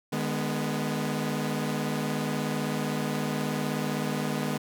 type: chord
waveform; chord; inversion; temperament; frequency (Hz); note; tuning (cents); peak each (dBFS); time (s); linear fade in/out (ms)
sawtooth; G# minor; second; equal with one note detuned; 151.57 / 207.7 / 246.9; D#3 / G#3 / B3; -45 / 0 / 0; -28; 0.12-4.58; 10
effects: none